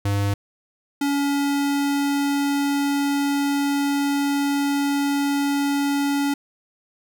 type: tone pair in turn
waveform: square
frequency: 100.6 / 282.7 Hz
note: G2 / C#4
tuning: +45 / +34 cents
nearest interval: octave + tritone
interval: 1789 cents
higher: second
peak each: -20 dBFS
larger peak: neither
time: 0.05-0.34 / 1.01-6.34 s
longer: second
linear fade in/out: 5 ms
effects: none